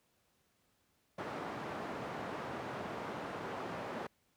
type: band-pass noise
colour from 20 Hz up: white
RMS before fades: -42 dBFS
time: 1.18-4.07 s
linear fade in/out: 5 ms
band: 110 to 1000 Hz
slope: 12 dB/octave
effects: pink hiss -75 dBFS RMS until 4.36 s + high-pass 60 Hz 12 dB/octave